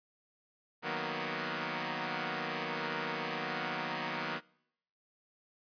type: chord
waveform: 5% pulse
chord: B major seventh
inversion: first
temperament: equal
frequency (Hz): 155.56 / 185 / 233.1 / 246.9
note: D#3 / F#3 / A#3 / B3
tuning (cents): 0 / 0 / 0 / 0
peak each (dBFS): -29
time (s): 0.82-4.41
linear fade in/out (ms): 50
effects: noise-tail reverb RT60 0.8 s tail -25 dB re dry + resampled to 11025 Hz